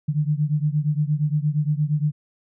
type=beating tone pair; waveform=sine; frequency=146.83 / 155.43 Hz; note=D3 / D#3; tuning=0 / -1 cents; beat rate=8.6 Hz; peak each=-21 / -23 dBFS; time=0.08-2.12 s; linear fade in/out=10 ms; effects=none